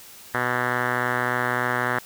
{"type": "tone with low-pass filter", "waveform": "5% pulse", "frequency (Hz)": 123.47, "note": "B2", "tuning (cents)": 0, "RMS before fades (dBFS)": -24, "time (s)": [0.34, 1.99], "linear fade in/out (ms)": 5, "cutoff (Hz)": 1800, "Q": 3.7, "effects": ["white hiss -45 dBFS RMS until 2.05 s"]}